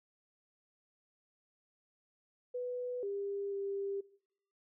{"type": "tone with pitch steps", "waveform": "sine", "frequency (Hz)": [494.8, 400.1, 396.5], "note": ["B4", "G4", "G4"], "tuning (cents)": [3, 35, 20], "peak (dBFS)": -35, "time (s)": [2.54, 4.01], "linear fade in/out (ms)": 10, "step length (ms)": 490, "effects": ["noise-tail reverb RT60 0.7 s tail -21 dB re dry"]}